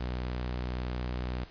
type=tone; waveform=sawtooth; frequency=61.74 Hz; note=B1; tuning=in tune; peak=-28 dBFS; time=0-1.45 s; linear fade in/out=10 ms; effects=pink hiss -53 dBFS RMS until 1.5 s + resampled to 11025 Hz